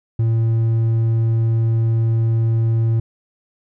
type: tone with hard clipping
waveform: sine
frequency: 113.6 Hz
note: A#2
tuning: 44 cents flat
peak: -15 dBFS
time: 0.19-3 s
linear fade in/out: 5 ms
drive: 3 dB
effects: none